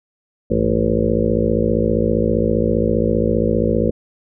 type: harmonic tone with a mistuned harmonic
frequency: 55.1 Hz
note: A1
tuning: 3 cents sharp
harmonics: 1 / 2 / 3 / 4 / 6 / 7 / 8 / 9 / 10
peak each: -25 / -24 / -24 / -20 / -24 / -24 / -24 / -21 / -25 dBFS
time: 0.5-3.91 s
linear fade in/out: 10 ms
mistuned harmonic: 2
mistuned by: -130 cents
effects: none